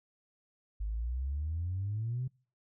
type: exponential sweep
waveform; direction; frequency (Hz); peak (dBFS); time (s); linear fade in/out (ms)
sine; up; 50 to 131.5; -31; 0.8-2.28; 10
effects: noise-tail reverb RT60 0.4 s tail -26 dB re dry + tanh soft clip ceiling -27 dBFS